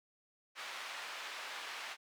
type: band-pass noise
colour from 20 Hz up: white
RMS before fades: -45 dBFS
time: 0.55-1.97 s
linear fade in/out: 50 ms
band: 790 to 2800 Hz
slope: 12 dB/octave
effects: none